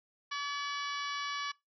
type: harmonic tone with a mistuned harmonic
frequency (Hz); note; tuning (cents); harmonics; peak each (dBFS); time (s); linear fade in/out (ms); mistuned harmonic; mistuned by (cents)
571; D5; -49; 2 / 3 / 4 / 5 / 6 / 7 / 8 / 9 / 10; -37 / -41 / -43 / -45 / -47 / -48 / -49 / -50 / -51; 0.31-1.52; 10; 5; +53
effects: noise-tail reverb RT60 0.2 s tail -22 dB re dry